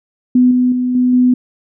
sine tone with level steps, 250 Hz, B3, 21 cents sharp, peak -6 / -9 / -13 / -9 / -7 dBFS, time 0.35-1.34 s, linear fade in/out 5 ms, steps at 0.51 / 0.72 / 0.95 / 1.13 s, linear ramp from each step 2 ms, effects none

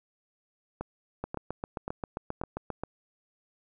two click trains, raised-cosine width 1 ms, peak -19 / -20 dBFS, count 13 / 4, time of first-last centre 1.24-2.836 / 0.81-2.414 s, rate 7.52 / 1.87 Hz, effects none

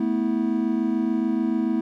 triangle chord, A suspended second, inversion none, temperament equal with one note detuned, 220 / 246.9 / 324.9 Hz, A3 / B3 / E4, 0 / 0 / -25 cents, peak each -23 dBFS, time 0-1.81 s, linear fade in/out 5 ms, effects none

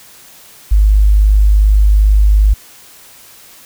sine tone, 51.3 Hz, G#1, 21 cents flat, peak -5 dBFS, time 0.71-2.54 s, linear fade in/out 10 ms, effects white hiss -40 dBFS RMS until 3.65 s

